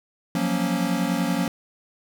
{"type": "chord", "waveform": "square", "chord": "Gb major seventh", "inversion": "third", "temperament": "equal", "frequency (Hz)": [174.61, 185, 233.1, 277.2], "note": ["F3", "Gb3", "Bb3", "Db4"], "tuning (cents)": [0, 0, 0, 0], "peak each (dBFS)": -28, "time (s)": [0.35, 1.48], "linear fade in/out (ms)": 2, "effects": []}